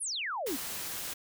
sine exponential sweep, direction down, 11175 to 236.7 Hz, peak -32 dBFS, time 0-0.57 s, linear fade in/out 20 ms
white noise, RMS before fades -38 dBFS, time 0.46-1.14 s, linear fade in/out 10 ms
effects none

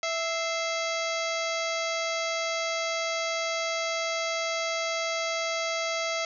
harmonic tone with a mistuned harmonic, 658 Hz, E5, 3 cents flat, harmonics 1 / 2 / 3 / 4 / 5 / 6 / 7 / 8 / 9 / 10, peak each -31 / -35 / -33 / -40 / -39 / -41 / -39 / -42 / -42 / -41 dBFS, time 0.03-6.25 s, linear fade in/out 2 ms, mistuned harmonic 3, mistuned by +93 cents, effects none

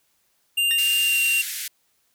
square tone with pitch glide, 2794 to 2767 Hz, F7 to F7, 0 to -17 cents, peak -19 dBFS, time 0.57-1.42 s, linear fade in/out 10 ms, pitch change -17 cents, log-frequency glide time 1.02-1.18 s
25% pulse tone with exponential decay, 1839 Hz, A#6, 24 cents flat, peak -22 dBFS, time 0.71-0.85 s, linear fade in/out 0 ms, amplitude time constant 30 ms
white band-pass noise, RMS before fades -31 dBFS, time 0.78-1.68 s, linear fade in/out 5 ms, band 1600 to 15000 Hz, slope 48 dB/octave
effects white hiss -67 dBFS RMS until 2.14 s

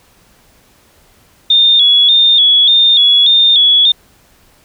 sine tone with vibrato, 3500 Hz, A7, 10 cents flat, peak -5 dBFS, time 1.5-3.92 s, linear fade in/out 5 ms, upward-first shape square, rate 1.7 Hz, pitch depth 63 cents each way, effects pink hiss -49 dBFS RMS until 4.64 s

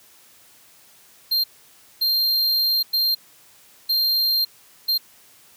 square tone bursts at uneven times, 4186 Hz, C8, in tune, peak -18 dBFS, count 5, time 1.31-1.44 / 2.01-2.83 / 2.93-3.15 / 3.89-4.45 / 4.88-4.98 s, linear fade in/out 10 ms, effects white hiss -52 dBFS RMS until 5.56 s + high-pass 60 Hz 12 dB/octave

